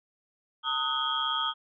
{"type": "tone cluster", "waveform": "sine", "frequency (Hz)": [904, 1258, 1480, 3195, 3331], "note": ["A5", "D#6", "F#6", "G7", "G#7"], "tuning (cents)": [47, 19, 0, 32, 4], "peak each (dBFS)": [-35, -30, -39, -32, -33], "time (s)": [0.63, 1.54], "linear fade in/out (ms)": 50, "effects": []}